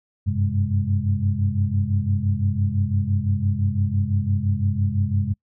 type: tone cluster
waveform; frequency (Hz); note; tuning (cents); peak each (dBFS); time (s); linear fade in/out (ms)
sine; 94.6 / 100.5 / 131.4 / 205.5; F#2 / G2 / C3 / G#3; +39 / +44 / +8 / -18; -22 / -23 / -28 / -28; 0.26-5.34; 20
effects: noise-tail reverb RT60 0.1 s tail -25 dB re dry